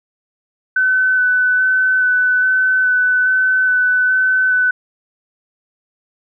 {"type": "tone with vibrato", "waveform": "sine", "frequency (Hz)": 1508, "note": "F#6", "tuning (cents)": 32, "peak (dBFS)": -11, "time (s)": [0.76, 4.71], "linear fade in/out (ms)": 5, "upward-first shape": "square", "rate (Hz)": 1.2, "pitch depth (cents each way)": 10, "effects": []}